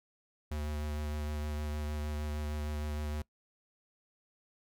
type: tone with vibrato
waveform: square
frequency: 75 Hz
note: D2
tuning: 37 cents sharp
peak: -35 dBFS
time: 0.51-3.22 s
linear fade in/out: 5 ms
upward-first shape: sine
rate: 6.5 Hz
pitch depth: 15 cents each way
effects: noise-tail reverb RT60 0.1 s tail -22 dB re dry